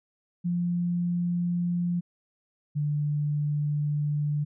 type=tone pair in turn; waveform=sine; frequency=174.61 / 147.64 Hz; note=F3 / D3; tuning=0 / +9 cents; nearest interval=minor third; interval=291 cents; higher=first; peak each=-24 dBFS; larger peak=neither; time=0.44-2.01 / 2.75-4.45 s; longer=second; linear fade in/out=20 ms; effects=none